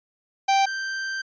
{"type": "tone pair in turn", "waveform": "45% pulse", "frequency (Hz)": [783, 1566], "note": ["G5", "G6"], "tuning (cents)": [-2, -2], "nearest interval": "octave", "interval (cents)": 1200, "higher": "second", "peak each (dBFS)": [-17, -27], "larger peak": "first", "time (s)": [[0.48, 0.66], [0.66, 1.22]], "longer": "second", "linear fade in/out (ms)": 10, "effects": ["resampled to 16000 Hz"]}